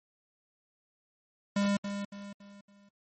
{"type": "tone with echo", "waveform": "square", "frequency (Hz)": 201.3, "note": "G3", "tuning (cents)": 46, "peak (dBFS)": -26, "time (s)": [1.56, 1.77], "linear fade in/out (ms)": 5, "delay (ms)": 280, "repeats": 4, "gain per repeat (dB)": -8, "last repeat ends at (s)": 2.89, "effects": ["MP3 32 kbps"]}